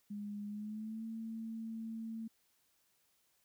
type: tone with pitch glide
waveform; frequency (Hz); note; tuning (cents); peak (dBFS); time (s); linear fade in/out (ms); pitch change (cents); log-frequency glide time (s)
sine; 205.9 to 224.5; G#3 to A3; -15 to +35; -40; 0.1-2.28; 10; +150; 0.47-1.05
effects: white hiss -75 dBFS RMS until 3.44 s